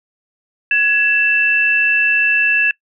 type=tone pair together; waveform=sine; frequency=1677.6 / 2663 Hz; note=G#6 / E7; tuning=+17 / +17 cents; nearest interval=minor sixth; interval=800 cents; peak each=-15 / -13 dBFS; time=0.71-2.71 s; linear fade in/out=2 ms; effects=noise-tail reverb RT60 0.1 s tail -24 dB re dry